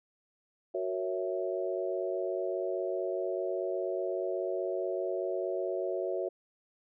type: chord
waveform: sine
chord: F# dominant seventh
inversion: none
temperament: equal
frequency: 370 / 466.2 / 554.4 / 659.3 Hz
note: F#4 / A#4 / C#5 / E5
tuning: 0 / 0 / 0 / 0 cents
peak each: -34 / -39 / -36 / -36 dBFS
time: 0.74-6.29 s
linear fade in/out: 10 ms
effects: none